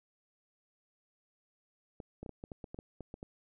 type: clicks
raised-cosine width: 2 ms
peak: -30 dBFS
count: 12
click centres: 2.002 / 2.23 / 2.262 / 2.293 / 2.439 / 2.518 / 2.642 / 2.745 / 2.789 / 3.007 / 3.141 / 3.229 s
effects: none